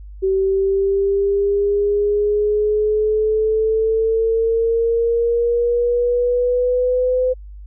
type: exponential sweep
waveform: sine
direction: up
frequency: 382.3 to 510 Hz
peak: -14 dBFS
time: 0.22-7.34 s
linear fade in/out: 20 ms
effects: added 50 Hz sine -33 dBFS peak until 7.66 s